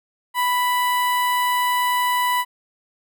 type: tone with notch filter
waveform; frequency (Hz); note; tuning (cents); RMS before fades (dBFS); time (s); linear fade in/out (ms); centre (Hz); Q
sawtooth; 989; B5; +2; -20; 0.34-2.45; 50; 5700; 0.88
effects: none